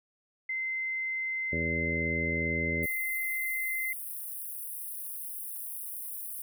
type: tone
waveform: sine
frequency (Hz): 2070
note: C7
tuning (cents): -19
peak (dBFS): -30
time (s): 0.49-3.93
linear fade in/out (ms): 5
type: harmonic tone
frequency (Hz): 82.41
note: E2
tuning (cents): 0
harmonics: 1 / 2 / 3 / 4 / 5 / 6 / 7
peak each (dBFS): -36 / -36 / -37 / -40 / -39 / -42 / -41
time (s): 1.52-2.86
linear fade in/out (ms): 10
type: high-pass noise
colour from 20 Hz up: white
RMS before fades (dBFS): -39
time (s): 2.83-6.42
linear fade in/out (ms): 2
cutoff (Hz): 9300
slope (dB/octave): 96
effects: none